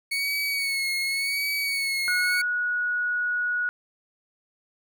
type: tone with vibrato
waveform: 30% pulse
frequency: 2217 Hz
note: C#7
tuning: in tune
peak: -22 dBFS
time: 0.11-2.42 s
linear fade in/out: 10 ms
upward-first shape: sine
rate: 0.89 Hz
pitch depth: 45 cents each way
type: tone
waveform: sine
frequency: 1459 Hz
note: F#6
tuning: 25 cents flat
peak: -23 dBFS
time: 2.08-3.69 s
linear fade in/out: 0 ms
effects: none